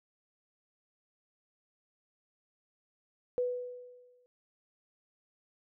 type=tone with exponential decay; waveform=sine; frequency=494.4 Hz; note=B4; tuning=2 cents sharp; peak=-26 dBFS; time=3.38-4.26 s; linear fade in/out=0 ms; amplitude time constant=190 ms; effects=none